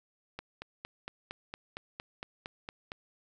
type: click train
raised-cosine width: 0.3 ms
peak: -23 dBFS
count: 12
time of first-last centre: 0.39-2.919 s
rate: 4.35 Hz
effects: none